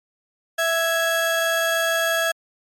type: tone pair together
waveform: 35% pulse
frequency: 659.3 / 1661.3 Hz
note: E5 / G#6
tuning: 0 / 0 cents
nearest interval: octave + major third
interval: 1600 cents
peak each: -20 dBFS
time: 0.58-2.32 s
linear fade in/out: 10 ms
effects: MP3 64 kbps